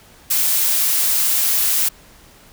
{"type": "noise", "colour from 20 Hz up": "blue", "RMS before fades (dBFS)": -17, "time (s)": [0.3, 1.89], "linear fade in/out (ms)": 10, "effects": ["pink hiss -47 dBFS RMS until 2.52 s"]}